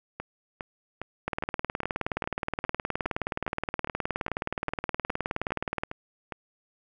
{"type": "two click trains", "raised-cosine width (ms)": 0.5, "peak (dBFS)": [-19, -13], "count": [16, 88], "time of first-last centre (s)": [[0.2, 6.322], [1.28, 5.835]], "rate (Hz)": [2.45, 19.1], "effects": []}